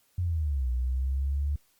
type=linear two-way sweep; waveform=sine; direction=down then up; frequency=91.6 to 60.8 to 73 Hz; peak=-25 dBFS; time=0.18-1.56 s; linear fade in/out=5 ms; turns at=0.7 s; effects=white hiss -67 dBFS RMS until 1.79 s + Opus 48 kbps